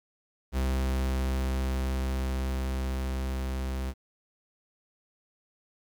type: tone with level ramp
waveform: 45% pulse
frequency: 65.41 Hz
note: C2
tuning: in tune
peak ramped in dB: -25 to -30 dBFS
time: 0.52-3.94 s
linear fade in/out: 50 ms
effects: 10-bit